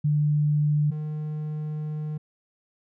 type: tone pair in turn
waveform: sine / triangle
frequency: 148.8 / 152.54 Hz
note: D3 / D#3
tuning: +23 / -34 cents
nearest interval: unison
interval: 43 cents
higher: second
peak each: -19 / -26 dBFS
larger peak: first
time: 0.04-0.91 / 0.91-2.18 s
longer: second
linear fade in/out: 10 ms
effects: none